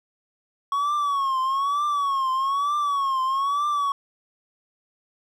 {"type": "tone with vibrato", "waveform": "triangle", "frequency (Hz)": 1111, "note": "C#6", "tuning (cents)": 4, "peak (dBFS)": -19, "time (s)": [0.72, 3.92], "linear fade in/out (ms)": 2, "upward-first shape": "triangle", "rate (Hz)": 1.1, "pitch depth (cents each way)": 120, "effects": []}